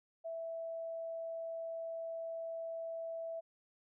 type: tone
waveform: sine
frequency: 659 Hz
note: E5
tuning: 1 cent flat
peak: -39 dBFS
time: 0.24-3.41 s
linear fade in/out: 20 ms
effects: none